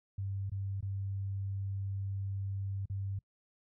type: tone with dropouts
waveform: sine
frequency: 98 Hz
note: G2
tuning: in tune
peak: -34 dBFS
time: 0.18-3.19 s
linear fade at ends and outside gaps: 5 ms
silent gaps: 0.497-0.517 / 0.808-0.826 / 2.857-2.898 s
effects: noise-tail reverb RT60 0.1 s tail -24 dB re dry